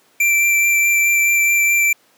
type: tone with vibrato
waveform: square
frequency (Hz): 2349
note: D7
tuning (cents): 0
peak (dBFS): -13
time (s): 0.2-1.93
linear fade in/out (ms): 5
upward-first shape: sine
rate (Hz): 4.7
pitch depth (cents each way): 10
effects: pink hiss -55 dBFS RMS until 2.17 s + high-pass 300 Hz 12 dB/octave